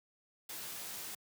white noise with comb filter, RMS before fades -44 dBFS, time 0.49-1.15 s, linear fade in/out 5 ms, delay 17 ms, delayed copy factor -0.5, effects high-pass 100 Hz 12 dB/octave

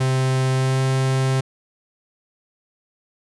45% pulse tone with pitch glide, 130.81 to 132.18 Hz, C3 to C3, 0 to +18 cents, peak -17 dBFS, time 0-1.41 s, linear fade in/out 10 ms, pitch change +18 cents, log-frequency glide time 0.52-0.82 s, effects resampled to 24000 Hz

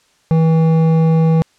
sine tone with hard clipping, 161.8 Hz, E3, 32 cents flat, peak -11 dBFS, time 0.31-1.42 s, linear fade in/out 0 ms, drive 10 dB, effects white hiss -56 dBFS RMS until 1.58 s + low-pass 7000 Hz 12 dB/octave

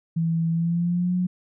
sine tone with pitch glide, 164.81 to 180.77 Hz, E3 to F#3, 0 to -40 cents, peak -20 dBFS, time 0.16-1.27 s, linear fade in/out 10 ms, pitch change +160 cents, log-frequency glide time 0.51-1.15 s, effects none

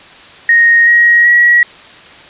sine tone with pitch steps, 1864.7 / 1890.7 / 1917.1 Hz, A#6 / A#6 / A#6, 0 / +24 / +48 cents, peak -4 dBFS, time 0.49-1.63 s, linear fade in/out 2 ms, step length 380 ms, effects white hiss -36 dBFS RMS until 2.29 s + resampled to 8000 Hz

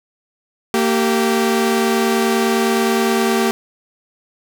sawtooth tone pair together, 229.3 / 388.9 Hz, A#3 / G4, -28 / -14 cents, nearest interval major sixth, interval 914 cents, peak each -13 dBFS, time 0.74-3.51 s, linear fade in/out 0 ms, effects none

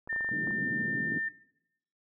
clicks, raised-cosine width 1 ms, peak -31 dBFS, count 8, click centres 0.075 / 0.128 / 0.162 / 0.208 / 0.246 / 0.29 / 0.473 / 0.508 s
sine tone, 1800 Hz, A6, 39 cents sharp, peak -30 dBFS, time 0.09-1.29 s, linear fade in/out 10 ms
white band-pass noise, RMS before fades -37 dBFS, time 0.31-1.19 s, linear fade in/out 10 ms, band 140 to 300 Hz, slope 24 dB/octave
effects noise-tail reverb RT60 0.8 s tail -19 dB re dry

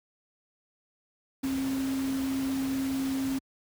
sine tone in noise, 267.7 Hz, C4, 40 cents sharp, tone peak -27 dBFS, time 1.43-3.39 s, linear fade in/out 10 ms, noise pink, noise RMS -40 dBFS, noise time 1.43-3.39 s, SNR +10 dB, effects high-pass 60 Hz 12 dB/octave

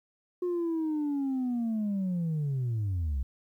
sine linear sweep, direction down, 361.1 to 61.74 Hz, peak -25 dBFS, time 0.42-3.23 s, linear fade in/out 5 ms, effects tanh soft clip ceiling -26 dBFS + 11-bit

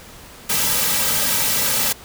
white noise with comb filter, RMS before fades -19 dBFS, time 0.49-1.93 s, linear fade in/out 10 ms, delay 2.8 ms, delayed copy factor -0.9, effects pink hiss -41 dBFS RMS until 2.04 s

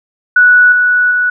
sine tone with level steps, 1474 Hz, F#6, 7 cents flat, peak -3 / -7 / -9 dBFS, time 0.36-1.3 s, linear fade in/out 5 ms, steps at 0.72 / 1.11 s, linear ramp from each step 2 ms, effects none

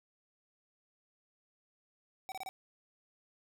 square tone bursts, 763 Hz, G5, 47 cents flat, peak -40 dBFS, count 4, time 2.29-2.49 s, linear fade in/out 0 ms, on 29 ms, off 28 ms, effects none

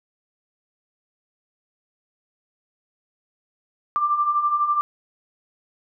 sine beating tone pair, 1173 / 1185 Hz, D6 / D6, -2 / +15 cents, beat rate 12 Hz, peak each -26 / -19 dBFS, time 3.96-4.81 s, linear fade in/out 0 ms, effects none

